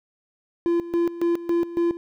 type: tone with tremolo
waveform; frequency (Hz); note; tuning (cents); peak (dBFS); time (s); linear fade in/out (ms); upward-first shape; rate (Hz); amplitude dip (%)
triangle; 341.6; F4; -38; -16; 0.66-1.97; 0; square; 3.6; 80
effects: none